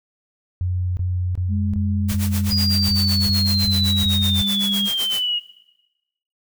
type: tone bursts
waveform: sine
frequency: 90.4 Hz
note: F#2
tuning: 40 cents flat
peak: -19 dBFS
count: 10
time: 0.61-4.417 s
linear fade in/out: 0 ms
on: 360 ms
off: 23 ms
type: tone with pitch glide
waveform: sine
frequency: 206.4 to 200.5 Hz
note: G#3 to G3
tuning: -10 to +39 cents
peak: -23 dBFS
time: 1.48-4.9 s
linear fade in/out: 50 ms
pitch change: -51 cents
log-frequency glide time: 1.76-3.03 s
type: noise with tremolo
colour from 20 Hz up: white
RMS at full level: -28 dBFS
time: 2.08-5.23 s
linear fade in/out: 20 ms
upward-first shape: sine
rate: 7.9 Hz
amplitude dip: 90%
type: linear sweep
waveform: sine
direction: down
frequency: 4910 to 2858 Hz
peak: -19 dBFS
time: 2.5-5.4 s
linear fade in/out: 20 ms
effects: noise-tail reverb RT60 1.0 s tail -19 dB re dry